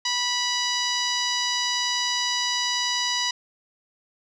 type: tone with low-pass filter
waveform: 10% pulse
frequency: 981 Hz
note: B5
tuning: 12 cents flat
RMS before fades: -25 dBFS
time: 0.05-3.31 s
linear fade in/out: 5 ms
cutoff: 5400 Hz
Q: 2.1
effects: none